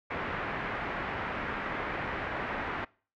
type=low-pass noise; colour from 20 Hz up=white; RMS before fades=-35 dBFS; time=0.1-2.85 s; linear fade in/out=10 ms; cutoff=2000 Hz; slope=24 dB/octave; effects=noise-tail reverb RT60 0.4 s tail -23 dB re dry